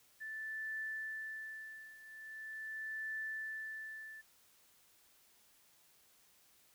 sine tone with tremolo, 1758 Hz, A6, 2 cents flat, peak -38 dBFS, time 0.2-4.22 s, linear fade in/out 20 ms, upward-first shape triangle, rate 0.42 Hz, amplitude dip 85%, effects white hiss -68 dBFS RMS until 6.74 s

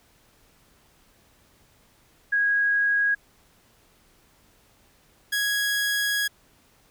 sine / sawtooth tone pair in turn, 1648 / 1660.4 Hz, G#6 / G#6, -14 / -1 cents, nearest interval unison, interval 13 cents, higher second, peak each -19 dBFS, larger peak neither, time 2.32-3.15 / 5.32-6.28 s, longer second, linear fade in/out 10 ms, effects pink hiss -60 dBFS RMS until 6.9 s

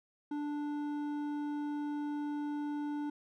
triangle tone with hard clipping, 293.7 Hz, D4, in tune, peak -36 dBFS, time 0.31-3.1 s, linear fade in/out 5 ms, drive 12 dB, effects none

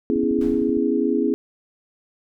sine chord, C# minor seventh, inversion third, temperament equal, 246.9 / 277.2 / 329.6 / 415.3 Hz, B3 / C#4 / E4 / G#4, 0 / 0 / 0 / 0 cents, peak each -23 dBFS, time 0.1-1.34 s, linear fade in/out 0 ms
click train, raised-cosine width 3 ms, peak -23 dBFS, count 9, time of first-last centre 0.16-0.771 s, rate 13.1 Hz
brown noise with exponential decay, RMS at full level -30 dBFS, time 0.41-0.92 s, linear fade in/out 2 ms, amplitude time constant 110 ms
effects none

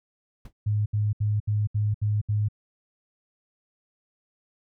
brown noise with exponential decay, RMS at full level -35 dBFS, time 0.45-0.53 s, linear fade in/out 5 ms, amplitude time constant 16 ms
sine tone bursts, 105.1 Hz, G#2, 21 cents sharp, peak -21 dBFS, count 7, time 0.66-2.486 s, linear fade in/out 10 ms, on 200 ms, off 71 ms
effects none

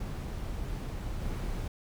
brown noise with level steps, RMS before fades -36 / -34 dBFS, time 0-1.68 s, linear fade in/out 5 ms, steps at 1.21 s, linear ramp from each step 5 ms, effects none

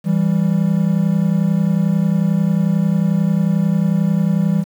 triangle tone pair together, 164.82 / 196 Hz, E3 / G3, 0 / 0 cents, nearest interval minor third, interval 300 cents, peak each -14 dBFS, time 0.04-4.65 s, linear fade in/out 50 ms, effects 7-bit

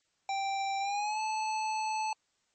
square tone with pitch glide, 784 to 869.9 Hz, G5 to A5, 0 to -20 cents, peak -31 dBFS, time 0.29-2.13 s, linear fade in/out 2 ms, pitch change +180 cents, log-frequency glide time 0.8-1.2 s, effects white hiss -75 dBFS RMS until 2.54 s + MP3 32 kbps

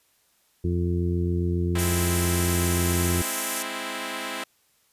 harmonic tone, 87.31 Hz, F2, in tune, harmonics 1 / 2 / 3 / 4 / 5, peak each -24 / -28 / -35 / -29 / -39 dBFS, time 0.64-3.22 s, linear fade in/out 5 ms
5% pulse chord, Ab augmented, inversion none, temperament equal, 207.7 / 261.6 / 329.6 Hz, Ab3 / C4 / E4, 0 / 0 / 0 cents, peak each -26 / -22 / -22 dBFS, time 1.75-4.44 s, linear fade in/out 5 ms
white band-pass noise, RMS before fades -31 dBFS, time 1.78-3.63 s, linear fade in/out 10 ms, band 5600 to 13000 Hz, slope 24 dB/octave
effects white hiss -65 dBFS RMS until 4.92 s + resampled to 32000 Hz

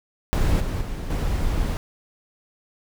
brown noise with level steps, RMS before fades -19 / -25 / -29 / -23 dBFS, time 0.33-1.77 s, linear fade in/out 0 ms, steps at 0.6 / 0.81 / 1.1 s, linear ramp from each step 5 ms, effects none

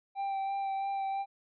triangle tone with vibrato, 784 Hz, G5, in tune, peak -29 dBFS, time 0.15-1.26 s, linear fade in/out 50 ms, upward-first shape sine, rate 3 Hz, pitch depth 15 cents each way, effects resampled to 11025 Hz

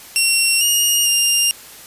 15% pulse tone with pitch steps, 2735 / 2851 / 2803 Hz, F7 / F7 / F7, -37 / +35 / +6 cents, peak -6 dBFS, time 0.16-1.51 s, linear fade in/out 0 ms, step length 450 ms, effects white hiss -39 dBFS RMS until 1.86 s + resampled to 32000 Hz

